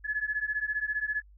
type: beating tone pair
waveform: sine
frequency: 1699 / 1714 Hz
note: G#6 / A6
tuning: +39 / -46 cents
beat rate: 15 Hz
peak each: -32 / -31 dBFS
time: 0.04-1.22 s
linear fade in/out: 20 ms
effects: added 50 Hz sine -52 dBFS peak until 1.37 s